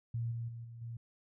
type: tone with level steps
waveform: sine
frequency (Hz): 116.54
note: A#2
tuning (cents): 0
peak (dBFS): -33 / -36 / -42 / -46 / -40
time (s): 0.14-0.97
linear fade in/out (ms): 5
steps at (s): 0.31 / 0.48 / 0.64 / 0.81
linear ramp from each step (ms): 10
effects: none